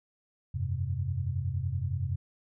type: chord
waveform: sine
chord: F suspended second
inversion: none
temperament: equal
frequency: 87.31 / 98 / 130.81 Hz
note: F2 / G2 / C3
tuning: 0 / 0 / 0 cents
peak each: -33 dBFS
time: 0.54-2.16 s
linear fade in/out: 10 ms
effects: none